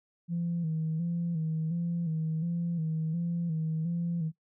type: tone with vibrato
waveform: sine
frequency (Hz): 164.81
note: E3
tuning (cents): 0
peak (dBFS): -27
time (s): 0.28-4.32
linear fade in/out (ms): 50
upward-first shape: square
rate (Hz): 1.4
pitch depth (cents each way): 61
effects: noise-tail reverb RT60 0.1 s tail -20 dB re dry + tanh soft clip ceiling -24 dBFS